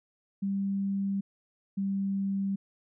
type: tone pair in turn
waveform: sine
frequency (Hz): 196.9 / 196.06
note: G3 / G3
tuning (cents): +8 / +1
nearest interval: unison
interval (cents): 7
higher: first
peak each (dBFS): -27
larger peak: neither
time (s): 0.42-1.21 / 1.77-2.56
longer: neither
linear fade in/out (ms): 10
effects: none